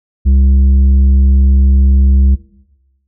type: tone with tanh clipping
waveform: triangle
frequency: 67 Hz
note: C2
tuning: 42 cents sharp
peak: -7 dBFS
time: 0.25-2.36 s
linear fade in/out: 20 ms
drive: 11 dB
effects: noise-tail reverb RT60 1.0 s tail -18 dB re dry